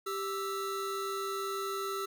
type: tone pair together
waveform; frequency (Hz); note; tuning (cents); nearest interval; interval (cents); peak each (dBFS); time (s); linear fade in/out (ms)
square; 392 / 1318.5; G4 / E6; 0 / 0; octave + major sixth; 2100; -37 / -37; 0.06-2.06; 10
effects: none